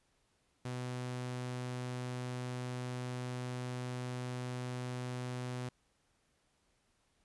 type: tone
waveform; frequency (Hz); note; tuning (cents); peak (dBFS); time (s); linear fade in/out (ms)
sawtooth; 125; B2; +21; -34; 0.65-5.69; 5
effects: pink hiss -75 dBFS RMS until 7.24 s + resampled to 24000 Hz